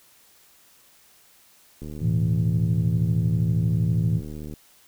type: click train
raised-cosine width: 3 ms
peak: -24 dBFS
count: 207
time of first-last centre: 1.82-4.538 s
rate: 75.8 Hz
type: chord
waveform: sine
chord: A suspended second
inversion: none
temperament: equal with one note detuned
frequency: 110 / 122.62 / 164.81 Hz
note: A2 / B2 / E3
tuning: 0 / -12 / 0 cents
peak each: -22 / -28 / -23 dBFS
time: 2-4.22 s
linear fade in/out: 50 ms
effects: white hiss -56 dBFS RMS until 4.87 s